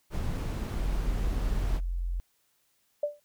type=noise; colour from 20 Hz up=brown; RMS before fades=-32 dBFS; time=0.1-1.81 s; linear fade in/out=50 ms
type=tone; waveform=sine; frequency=43.65 Hz; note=F1; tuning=in tune; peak=-28 dBFS; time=0.79-2.2 s; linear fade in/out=0 ms
type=tone with exponential decay; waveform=sine; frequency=587.3 Hz; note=D5; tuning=in tune; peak=-22 dBFS; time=3.03-3.2 s; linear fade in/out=5 ms; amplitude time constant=36 ms
effects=white hiss -71 dBFS RMS until 3.24 s